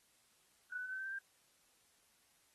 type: tone with pitch steps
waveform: sine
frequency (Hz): 1480 / 1497.2 / 1514.6 / 1532.2 / 1550 / 1568 / 1586.2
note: F#6 / F#6 / F#6 / G6 / G6 / G6 / G6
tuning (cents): 0 / +20 / +40 / -40 / -20 / 0 / +20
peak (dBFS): -40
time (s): 0.72-1.189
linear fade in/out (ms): 5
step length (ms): 67
effects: white hiss -72 dBFS RMS until 2.54 s + AAC 32 kbps